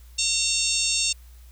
harmonic tone with a mistuned harmonic, 912 Hz, A#5, 38 cents flat, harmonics 3 / 4 / 5 / 6 / 7 / 8 / 9, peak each -29 / -29 / -29 / -29 / -29 / -29 / -29 dBFS, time 0.18-1.13 s, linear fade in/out 10 ms, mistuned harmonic 5, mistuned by -43 cents, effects added 60 Hz sine -44 dBFS peak until 1.51 s + white hiss -58 dBFS RMS until 1.51 s

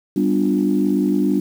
sine chord, G dominant seventh, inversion none, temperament equal with one note detuned, 196 / 246.9 / 293.7 / 351.5 Hz, G3 / B3 / D4 / F4, 0 / 0 / 0 / +11 cents, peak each -19 / -22 / -18 / -23 dBFS, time 0.16-1.4 s, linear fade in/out 5 ms, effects tanh soft clip ceiling -5 dBFS + 7-bit

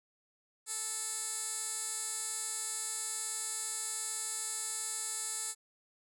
15% pulse tone with band-pass filter, 438.8 Hz, A4, 5 cents flat, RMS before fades -38 dBFS, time 0.66-5.55 s, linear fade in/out 50 ms, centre 8600 Hz, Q 5, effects none

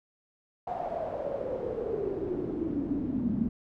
brown noise with band-pass filter sweep, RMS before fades -32 dBFS, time 0.67-3.49 s, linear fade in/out 5 ms, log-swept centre 740 to 220 Hz, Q 8.5, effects none

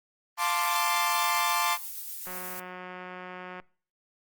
sawtooth chord, D minor seventh, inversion first, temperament equal, 698.5 / 880 / 1046.5 / 1174.7 Hz, F5 / A5 / C6 / D6, 0 / 0 / 0 / 0 cents, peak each -31 / -26 / -25 / -26 dBFS, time 0.37-1.78 s, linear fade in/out 50 ms
violet noise with tremolo, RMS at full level -37 dBFS, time 0.62-2.6 s, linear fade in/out 5 ms, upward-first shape sine, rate 8.2 Hz, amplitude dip 25%
click train, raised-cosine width 0.5 ms, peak -26 dBFS, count 243, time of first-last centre 2.27-3.6 s, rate 182 Hz
effects noise-tail reverb RT60 0.5 s tail -25 dB re dry + Opus 24 kbps

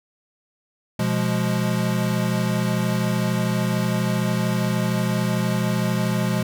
square chord, F diminished, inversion second, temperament equal, 123.47 / 174.61 / 207.7 Hz, Cb3 / F3 / Ab3, 0 / 0 / 0 cents, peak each -25 dBFS, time 0.99-6.43 s, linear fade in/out 5 ms, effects none

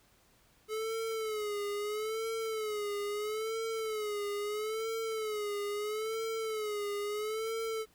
square tone with vibrato, 428.9 Hz, A4, 44 cents flat, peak -34 dBFS, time 0.68-7.86 s, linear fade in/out 50 ms, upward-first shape sine, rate 0.76 Hz, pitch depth 85 cents each way, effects pink hiss -66 dBFS RMS until 7.94 s

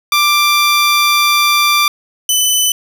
15% pulse tone pair in turn, 1180 / 3008 Hz, D6 / F#7, +8 / +28 cents, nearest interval octave + major third, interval 1620 cents, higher second, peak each -3 dBFS, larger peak neither, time 0.12-1.88 / 2.29-2.72 s, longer first, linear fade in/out 2 ms, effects none

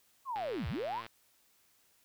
sine linear two-way sweep, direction down then up, 1127 to 58.27 to 1127 Hz, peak -34 dBFS, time 0.25-1.03 s, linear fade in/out 50 ms, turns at 0.68 s
click train, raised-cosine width 0.3 ms, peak -29 dBFS, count 82, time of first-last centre 0.36-1.064 s, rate 115 Hz
effects white hiss -69 dBFS RMS until 2.04 s

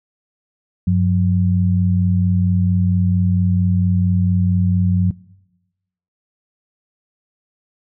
sine tone pair together, 95.6 / 180 Hz, G2 / F#3, -43 / -47 cents, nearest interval major seventh, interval 1096 cents, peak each -15 dBFS, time 0.87-5.11 s, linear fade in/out 5 ms, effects noise-tail reverb RT60 1.0 s tail -22 dB re dry

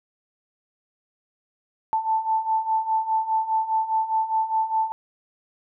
sine beating tone pair, 880 / 884.9 Hz, A5 / A5, 0 / +10 cents, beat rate 4.9 Hz, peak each -26 / -22 dBFS, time 1.93-4.92 s, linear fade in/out 0 ms, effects none

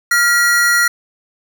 square tone pair together, 1400 / 1923.4 Hz, F6 / B6, +4 / -46 cents, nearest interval perfect fourth, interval 550 cents, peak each -14 dBFS, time 0.11-0.88 s, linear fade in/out 5 ms, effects none

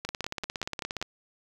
two click trains, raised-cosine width 0.2 ms, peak -16 / -15 dBFS, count 6 / 17, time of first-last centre 0.05-1.015 / 0.09-1.026 s, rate 5.18 / 17.1 Hz, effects 7-bit

